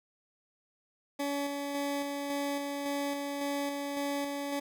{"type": "tone with tremolo", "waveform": "20% pulse", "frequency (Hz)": 283.4, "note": "C#4", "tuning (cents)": 38, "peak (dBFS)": -26, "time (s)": [1.19, 4.6], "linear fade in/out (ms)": 10, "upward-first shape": "square", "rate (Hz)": 1.8, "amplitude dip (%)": 30, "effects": []}